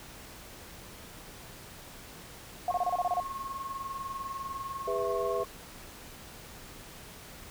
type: tone bursts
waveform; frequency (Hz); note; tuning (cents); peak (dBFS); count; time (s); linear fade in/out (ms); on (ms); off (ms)
sine; 715; F5; +41; -25; 9; 2.68-3.201; 2; 33; 28
type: tone with tremolo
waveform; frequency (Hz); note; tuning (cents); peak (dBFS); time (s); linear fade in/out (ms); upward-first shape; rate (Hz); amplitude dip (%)
sine; 1086; C#6; -36; -32; 2.7-5.45; 5; triangle; 20; 70
type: chord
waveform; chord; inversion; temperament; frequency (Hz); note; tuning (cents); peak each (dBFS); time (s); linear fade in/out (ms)
sine; E major; first; equal with one note detuned; 404.9 / 493.9 / 659.3; G#4 / B4 / E5; -44 / 0 / 0; -33; 4.87-5.44; 10
effects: pink hiss -48 dBFS RMS until 7.5 s